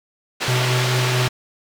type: band-pass noise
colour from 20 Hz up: white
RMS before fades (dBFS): -24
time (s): 0.4-1.29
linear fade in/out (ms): 20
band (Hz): 200 to 3700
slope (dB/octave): 12
type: tone with tremolo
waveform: square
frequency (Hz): 125.8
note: B2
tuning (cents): +32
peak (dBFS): -18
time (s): 0.48-1.28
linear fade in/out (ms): 2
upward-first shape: sine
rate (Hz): 4.5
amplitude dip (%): 25
effects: none